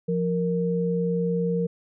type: tone pair together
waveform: sine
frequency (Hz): 174.25 / 465.2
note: F3 / A#4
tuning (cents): -4 / -4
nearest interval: octave + perfect fourth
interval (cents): 1700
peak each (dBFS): -24 / -25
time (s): 0.08-1.67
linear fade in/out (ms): 10
effects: none